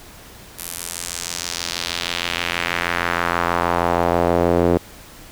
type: tone with band-pass filter sweep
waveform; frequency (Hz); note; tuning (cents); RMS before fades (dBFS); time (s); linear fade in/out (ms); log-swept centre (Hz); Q
sawtooth; 86.3; F2; -20; -21; 0.58-4.78; 10; 12000 to 410; 1.5
effects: pink hiss -42 dBFS RMS until 5.31 s